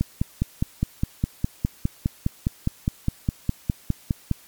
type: click train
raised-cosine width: 5 ms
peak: -8 dBFS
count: 22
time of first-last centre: 0.01-4.313 s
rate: 4.88 Hz
effects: white hiss -51 dBFS RMS until 4.47 s + MP3 96 kbps